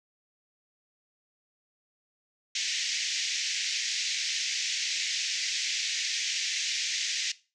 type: band-pass noise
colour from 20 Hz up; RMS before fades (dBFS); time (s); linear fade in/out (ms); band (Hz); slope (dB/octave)
white; -31; 2.55-7.32; 5; 1900 to 6600; 48
effects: noise-tail reverb RT60 0.3 s tail -18 dB re dry